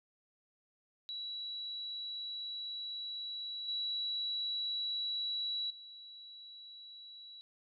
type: tone with level steps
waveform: sine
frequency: 3916 Hz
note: B7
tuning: 15 cents flat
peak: -39 / -34 / -49 dBFS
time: 1.09-7.41 s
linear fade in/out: 0 ms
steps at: 3.68 / 5.7 s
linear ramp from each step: 5 ms
effects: none